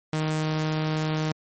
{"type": "tone", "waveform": "sawtooth", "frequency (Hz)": 155.7, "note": "D#3", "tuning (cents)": 2, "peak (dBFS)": -20, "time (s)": [0.13, 1.32], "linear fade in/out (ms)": 2, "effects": ["MP3 32 kbps"]}